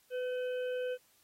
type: harmonic tone with a mistuned harmonic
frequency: 508 Hz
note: B4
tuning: 49 cents sharp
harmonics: 1 / 3 / 5 / 6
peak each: -33 / -46 / -52 / -53 dBFS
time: 0.1-0.98 s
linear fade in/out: 50 ms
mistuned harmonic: 1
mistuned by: -23 cents
effects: white hiss -68 dBFS RMS until 1.23 s + AAC 48 kbps